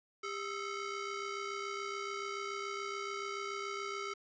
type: ring-modulated tone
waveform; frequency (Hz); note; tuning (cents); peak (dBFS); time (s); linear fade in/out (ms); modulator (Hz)
25% pulse; 865; A5; -30; -31; 0.23-4.14; 10; 466
effects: resampled to 16000 Hz + 10-bit